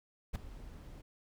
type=noise with ADSR envelope; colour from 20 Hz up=brown; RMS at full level=-31 dBFS; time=0.33-1.02 s; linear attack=24 ms; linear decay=8 ms; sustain=-18 dB; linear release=13 ms; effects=none